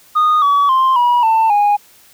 sine tone with pitch steps, 1233 / 1137.2 / 1048.9 / 967.4 / 892.2 / 822.9 Hz, D#6 / C#6 / C6 / B5 / A5 / G#5, -16 / +44 / +4 / -36 / +24 / -16 cents, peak -7 dBFS, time 0.15-1.77 s, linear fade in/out 20 ms, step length 270 ms, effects tanh soft clip ceiling -8 dBFS + white hiss -47 dBFS RMS until 2.13 s

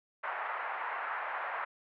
pink band-pass noise, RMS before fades -37 dBFS, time 0.23-1.65 s, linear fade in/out 10 ms, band 770 to 1900 Hz, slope 24 dB/octave, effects low-pass 3000 Hz 12 dB/octave

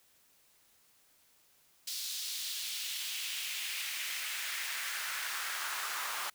pink noise with high-pass filter sweep, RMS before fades -38 dBFS, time 1.87-6.3 s, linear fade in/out 5 ms, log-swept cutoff 4400 to 1100 Hz, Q 1.9, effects white hiss -67 dBFS RMS until 6.34 s

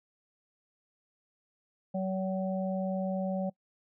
harmonic tone, 189 Hz, F#3, 37 cents sharp, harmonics 1 / 3 / 4, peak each -31 / -34 / -40 dBFS, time 1.94-3.5 s, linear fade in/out 10 ms, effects noise-tail reverb RT60 0.1 s tail -23 dB re dry

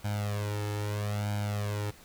sawtooth tone with flanger, 103.83 Hz, G#2, in tune, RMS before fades -32 dBFS, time 0.04-1.91 s, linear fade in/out 10 ms, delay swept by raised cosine 1.3 to 2.3 ms, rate 0.77 Hz, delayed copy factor +1, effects pink hiss -54 dBFS RMS until 2.04 s

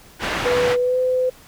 white low-pass noise, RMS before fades -24 dBFS, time 0.19-0.77 s, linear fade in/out 50 ms, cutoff 2100 Hz, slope 12 dB/octave
sine tone with pitch glide, 492.1 to 508.9 Hz, B4 to C5, -6 to -48 cents, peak -16 dBFS, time 0.45-1.3 s, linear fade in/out 10 ms, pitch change +58 cents, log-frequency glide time 0.78-0.98 s
effects pink hiss -47 dBFS RMS until 1.47 s

